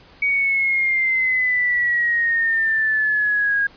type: exponential sweep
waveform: sine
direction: down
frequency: 2258 to 1629 Hz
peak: -16 dBFS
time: 0.22-3.67 s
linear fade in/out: 5 ms
effects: pink hiss -48 dBFS RMS until 3.76 s + resampled to 11025 Hz